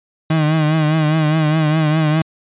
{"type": "tone with vibrato", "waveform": "35% pulse", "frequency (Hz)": 155.56, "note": "D#3", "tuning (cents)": 0, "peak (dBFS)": -11, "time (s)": [0.3, 2.22], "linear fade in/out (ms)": 5, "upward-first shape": "triangle", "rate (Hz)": 4.9, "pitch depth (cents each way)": 70, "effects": ["resampled to 8000 Hz"]}